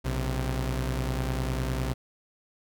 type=tone pair together; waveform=sawtooth; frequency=60.51 / 130.9 Hz; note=B1 / C3; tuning=-35 / +1 cents; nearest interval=octave + minor second; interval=1336 cents; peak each=-25 / -27 dBFS; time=0.04-1.94 s; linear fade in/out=20 ms; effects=none